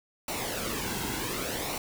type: noise with flanger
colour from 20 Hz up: pink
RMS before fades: -33 dBFS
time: 0.28-1.78 s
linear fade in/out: 2 ms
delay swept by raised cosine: 0.6 to 1.7 ms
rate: 0.67 Hz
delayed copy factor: -0.6
effects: none